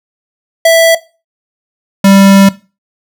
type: tone pair in turn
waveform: square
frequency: 659.3 / 196.01 Hz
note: E5 / G3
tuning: 0 / 0 cents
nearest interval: octave + major sixth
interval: 2100 cents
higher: first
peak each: -3 dBFS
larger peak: neither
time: 0.65-0.95 / 2.04-2.49 s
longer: second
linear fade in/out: 5 ms
effects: noise-tail reverb RT60 0.3 s tail -18 dB re dry